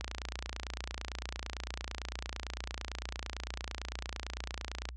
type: click train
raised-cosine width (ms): 0.2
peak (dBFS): -20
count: 142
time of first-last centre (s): 0.01-4.889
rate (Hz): 28.9
effects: added 60 Hz sine -42 dBFS peak until 4.96 s + resampled to 22050 Hz